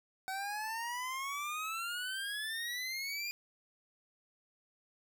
25% pulse exponential sweep, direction up, 754 to 2428 Hz, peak -33 dBFS, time 0.28-3.31 s, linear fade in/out 0 ms, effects none

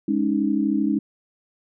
sine chord, Ab suspended fourth, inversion none, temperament equal with one note detuned, 207.7 / 278.5 / 311.1 Hz, Ab3 / Db4 / Eb4, 0 / +8 / 0 cents, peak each -23 dBFS, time 0.08-0.99 s, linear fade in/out 5 ms, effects none

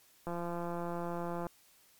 click train, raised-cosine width 1 ms, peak -25 dBFS, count 207, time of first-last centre 0.27-1.468 s, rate 172 Hz, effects white hiss -64 dBFS RMS until 1.99 s + MP3 96 kbps

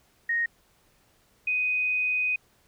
sine tone pair in turn, 1864.7 / 2498 Hz, A#6 / D#7, 0 / +6 cents, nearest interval perfect fourth, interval 506 cents, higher second, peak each -23 dBFS, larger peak neither, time 0.29-0.46 / 1.47-2.36 s, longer second, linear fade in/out 5 ms, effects pink hiss -64 dBFS RMS until 2.67 s

